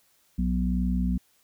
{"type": "harmonic tone", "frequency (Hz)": 61.74, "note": "B1", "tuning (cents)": 0, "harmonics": [1, 3, 4], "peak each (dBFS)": [-26, -26, -31], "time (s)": [0.38, 1.18], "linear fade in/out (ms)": 10, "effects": ["white hiss -65 dBFS RMS until 1.43 s"]}